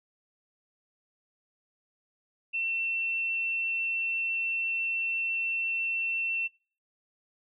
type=tone; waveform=sine; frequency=2697 Hz; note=E7; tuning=39 cents sharp; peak=-28 dBFS; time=2.53-6.48 s; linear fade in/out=20 ms; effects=noise-tail reverb RT60 0.4 s tail -22 dB re dry